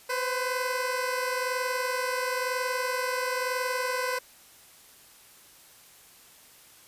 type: tone pair together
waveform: 15% pulse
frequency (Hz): 502.3 / 523.3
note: B4 / C5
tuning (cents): +29 / 0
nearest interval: minor second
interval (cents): 71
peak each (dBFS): -22 / -27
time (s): 0.09-4.19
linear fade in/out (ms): 10
effects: white hiss -54 dBFS RMS until 6.87 s + resampled to 32000 Hz